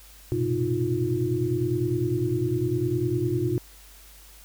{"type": "tone cluster", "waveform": "sine", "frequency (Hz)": [97.9, 117.9, 127.8, 313.2, 354], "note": ["G2", "A#2", "C3", "D#4", "F4"], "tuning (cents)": [-2, 20, -40, 11, 23], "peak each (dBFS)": [-35, -30, -28, -30, -26], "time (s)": [0.32, 3.58], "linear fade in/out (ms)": 0, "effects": ["added 50 Hz sine -50 dBFS peak until 4.44 s", "white hiss -51 dBFS RMS until 4.44 s"]}